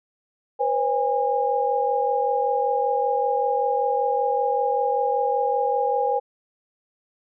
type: tone cluster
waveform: sine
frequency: 490.8 / 536 / 817 Hz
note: B4 / C5 / G#5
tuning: -11 / +42 / -29 cents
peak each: -24 / -26 / -22 dBFS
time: 0.59-6.2 s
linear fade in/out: 20 ms
effects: none